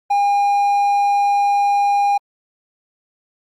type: tone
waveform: triangle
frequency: 809 Hz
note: G#5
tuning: 46 cents flat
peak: -11 dBFS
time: 0.1-2.18 s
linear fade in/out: 10 ms
effects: Opus 48 kbps

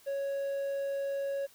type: tone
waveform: triangle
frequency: 554.4 Hz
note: C#5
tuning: in tune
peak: -29 dBFS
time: 0.06-1.47 s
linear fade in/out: 20 ms
effects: white hiss -60 dBFS RMS until 1.54 s

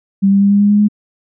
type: tone with pitch steps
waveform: sine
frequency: 196 / 198.05 / 200.1 / 202.2 / 204.3 / 206.5 / 208.6 Hz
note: G3 / G3 / G3 / G#3 / G#3 / G#3 / G#3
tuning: 0 / +18 / +36 / -46 / -28 / -10 / +8 cents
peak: -7 dBFS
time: 0.22-0.885 s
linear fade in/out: 20 ms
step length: 95 ms
effects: none

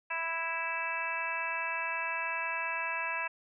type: harmonic tone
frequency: 329.6 Hz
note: E4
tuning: in tune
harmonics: 2 / 3 / 4 / 5 / 6 / 7 / 8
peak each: -44 / -37 / -44 / -38 / -44 / -41 / -36 dBFS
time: 0.1-3.28 s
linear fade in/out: 10 ms
effects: none

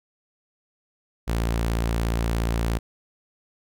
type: tone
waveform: sawtooth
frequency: 57 Hz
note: A#1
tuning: 38 cents flat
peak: -18 dBFS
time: 1.27-2.79 s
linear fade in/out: 20 ms
effects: none

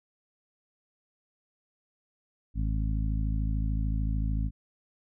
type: harmonic tone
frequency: 53.5 Hz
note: A1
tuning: 48 cents flat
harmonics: 1 / 2 / 3 / 4 / 5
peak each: -27 / -33 / -37 / -39 / -41 dBFS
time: 2.54-4.51 s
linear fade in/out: 50 ms
effects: none

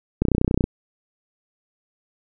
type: click train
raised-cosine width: 3 ms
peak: -5 dBFS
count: 14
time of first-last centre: 0.22-0.641 s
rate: 30.9 Hz
effects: none

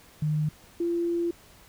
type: tone pair in turn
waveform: sine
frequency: 152.4 / 342.1 Hz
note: D#3 / F4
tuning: -36 / -36 cents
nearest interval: octave + major second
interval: 1400 cents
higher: second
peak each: -23 / -24 dBFS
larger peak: first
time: 0.22-0.49 / 0.8-1.31 s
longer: second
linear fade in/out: 5 ms
effects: pink hiss -54 dBFS RMS until 1.68 s

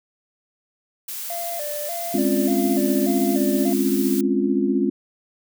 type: noise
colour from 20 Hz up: blue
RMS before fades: -31 dBFS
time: 1.08-4.21 s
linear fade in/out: 5 ms
type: tone with vibrato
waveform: triangle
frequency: 636 Hz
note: D#5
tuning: 38 cents sharp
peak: -26 dBFS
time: 1.3-3.73 s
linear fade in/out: 2 ms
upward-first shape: square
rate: 1.7 Hz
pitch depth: 130 cents each way
type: chord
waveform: sine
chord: Db major seventh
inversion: second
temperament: equal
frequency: 207.7 / 261.6 / 277.2 / 349.2 Hz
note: Ab3 / C4 / Db4 / F4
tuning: 0 / 0 / 0 / 0 cents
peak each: -23 dBFS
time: 2.14-4.9 s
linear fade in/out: 5 ms
effects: none

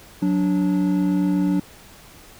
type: tone pair together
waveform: triangle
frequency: 183.5 / 291.3 Hz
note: F#3 / D4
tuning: -14 / -14 cents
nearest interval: minor sixth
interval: 800 cents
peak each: -18 dBFS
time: 0.22-1.6 s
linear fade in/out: 5 ms
effects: pink hiss -46 dBFS RMS until 2.39 s

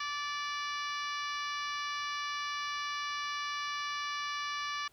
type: harmonic tone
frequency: 582 Hz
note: D5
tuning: 16 cents flat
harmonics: 2 / 3 / 4 / 5 / 6 / 7 / 8 / 9 / 10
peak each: -37 / -41 / -43 / -45 / -47 / -48 / -49 / -50 / -51 dBFS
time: 0-4.88 s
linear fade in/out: 5 ms
effects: pink hiss -66 dBFS RMS until 4.92 s

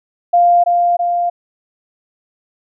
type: tone with echo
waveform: sine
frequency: 698.5 Hz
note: F5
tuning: in tune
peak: -7 dBFS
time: 0.33-0.64 s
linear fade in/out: 10 ms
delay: 330 ms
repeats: 2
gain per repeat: -3 dB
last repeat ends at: 1.3 s
effects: none

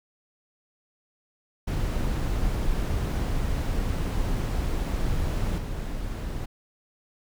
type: noise with level steps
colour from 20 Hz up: brown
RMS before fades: -26 / -31 dBFS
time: 1.67-6.46 s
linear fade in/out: 10 ms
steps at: 5.58 s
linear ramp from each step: 2 ms
effects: none

